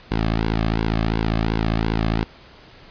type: tone with flanger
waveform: sawtooth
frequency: 55 Hz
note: A1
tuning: in tune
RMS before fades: -21 dBFS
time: 0.11-2.24 s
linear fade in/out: 0 ms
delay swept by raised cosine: 1.6 to 2.13 ms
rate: 2.8 Hz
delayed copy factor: -0.75
effects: pink hiss -46 dBFS RMS until 2.9 s + resampled to 11025 Hz